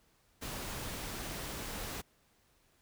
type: noise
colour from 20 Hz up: pink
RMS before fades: -41 dBFS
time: 0.41-2.02 s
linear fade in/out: 20 ms
effects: pink hiss -70 dBFS RMS until 2.81 s